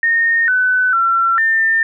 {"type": "tone with pitch steps", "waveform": "sine", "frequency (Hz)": [1840, 1504, 1355, 1799], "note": ["A#6", "F#6", "E6", "A6"], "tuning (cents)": [-23, 28, 47, 38], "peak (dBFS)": -11, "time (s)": [0.03, 1.83], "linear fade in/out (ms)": 2, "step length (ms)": 450, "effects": []}